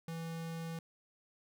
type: tone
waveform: square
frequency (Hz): 164.81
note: E3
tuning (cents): 0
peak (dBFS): -40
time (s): 0.08-0.79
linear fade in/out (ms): 2
effects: none